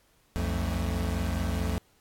square tone cluster, 62.5 / 87.2 / 172.4 / 221.8 Hz, B1 / F2 / F3 / A3, +21 / -2 / -22 / +14 cents, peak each -32 / -31 / -37 / -37 dBFS, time 0.36-1.78 s, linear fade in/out 0 ms, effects pink hiss -65 dBFS RMS until 2 s + AAC 64 kbps

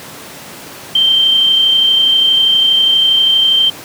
sine tone with amplitude modulation, 3136 Hz, G7, in tune, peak -6 dBFS, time 0.95-3.7 s, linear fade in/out 5 ms, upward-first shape sine, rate 32.4 Hz, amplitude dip 30%, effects pink hiss -31 dBFS RMS until 3.84 s + high-pass 150 Hz 12 dB/octave

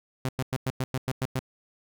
sawtooth tone bursts, 130.2 Hz, C3, 8 cents flat, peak -22 dBFS, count 9, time 0.25-1.392 s, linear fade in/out 0 ms, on 38 ms, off 100 ms, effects none

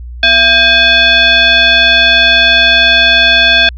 sine tone with frequency modulation, 2521 Hz, D#7, 22 cents sharp, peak -4 dBFS, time 0.23-3.69 s, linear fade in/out 2 ms, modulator 923 Hz, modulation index 1.6, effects added 60 Hz sine -23 dBFS peak until 3.77 s

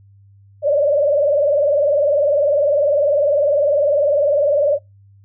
sine tone with vibrato, 580 Hz, D5, 22 cents flat, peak -12 dBFS, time 0.62-4.79 s, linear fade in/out 50 ms, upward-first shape triangle, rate 20 Hz, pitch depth 130 cents each way, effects noise-tail reverb RT60 0.2 s tail -23 dB re dry + added 99 Hz sine -45 dBFS peak until 5.24 s

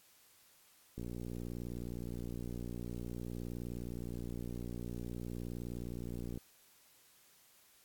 click train, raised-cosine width 3 ms, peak -30 dBFS, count 322, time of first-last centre 0.98-6.375 s, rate 59.5 Hz, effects white hiss -65 dBFS RMS until 7.84 s + AAC 64 kbps

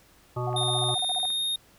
harmonic tone, 123.47 Hz, B2, in tune, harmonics 1 / 3 / 5 / 7 / 9 / 10, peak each -29 / -34 / -36 / -37 / -39 / -39 dBFS, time 0.36-0.95 s, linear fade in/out 10 ms
sine tone bursts, 736 Hz, F#5, 9 cents flat, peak -29 dBFS, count 12, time 0.47-1.256 s, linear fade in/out 2 ms, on 27 ms, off 42 ms
click train, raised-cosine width 0.5 ms, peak -31 dBFS, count 16, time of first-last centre 0.53-1.303 s, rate 19.4 Hz
square tone with pitch glide, 3650 to 3697 Hz, A#7 to A#7, -37 to -15 cents, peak -26 dBFS, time 0.56-1.56 s, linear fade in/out 5 ms, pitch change +22 cents, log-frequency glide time 0.88-1.44 s
effects pink hiss -58 dBFS RMS until 1.78 s

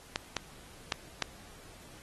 clicks, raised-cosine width 0.2 ms, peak -12 dBFS, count 4, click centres 0.159 / 0.367 / 0.922 / 1.223 s, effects pink hiss -54 dBFS RMS until 2.02 s + AAC 32 kbps

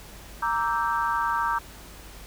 sine chord, E half-diminished seventh, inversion second, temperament equal with one note detuned, 932.3 / 1166.5 / 1318.5 / 1568 Hz, Bb5 / D6 / E6 / G6, 0 / -12 / 0 / 0 cents, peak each -26 / -28 / -31 / -30 dBFS, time 0.42-1.59 s, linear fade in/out 10 ms, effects added 50 Hz sine -46 dBFS peak until 2.26 s + pink hiss -46 dBFS RMS until 2.26 s

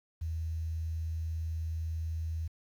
sine tone with quantisation, 80.9 Hz, E2, 32 cents flat, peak -32 dBFS, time 0.21-2.48 s, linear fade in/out 10 ms, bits 10, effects none

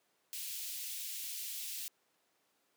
white high-pass noise, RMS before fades -42 dBFS, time 0.33-1.88 s, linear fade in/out 0 ms, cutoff 2500 Hz, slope 24 dB/octave, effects pink hiss -75 dBFS RMS until 2.76 s + high-pass 300 Hz 12 dB/octave

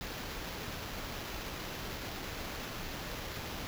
pink noise with sample-and-hold, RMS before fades -41 dBFS, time 0.01-3.67 s, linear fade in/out 0 ms, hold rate 8820 Hz, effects none

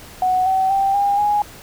sine tone with pitch steps, 740 / 761.2 / 783.1 / 805.6 / 828.7 Hz, F#5 / F#5 / G5 / G5 / G#5, 0 / +49 / -2 / +47 / -4 cents, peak -14 dBFS, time 0.22-1.42 s, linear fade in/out 2 ms, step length 240 ms, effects pink hiss -40 dBFS RMS until 1.62 s

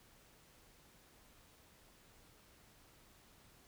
silence, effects pink hiss -65 dBFS RMS until 3.67 s

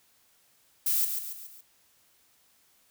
violet noise with echo, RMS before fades -26 dBFS, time 0.86-1.05 s, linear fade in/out 5 ms, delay 140 ms, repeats 4, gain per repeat -6 dB, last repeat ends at 1.61 s, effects white hiss -65 dBFS RMS until 2.9 s

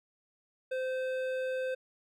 sine tone with hard clipping, 517 Hz, C5, 21 cents flat, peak -33 dBFS, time 0.71-1.75 s, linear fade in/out 10 ms, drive 11 dB, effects none

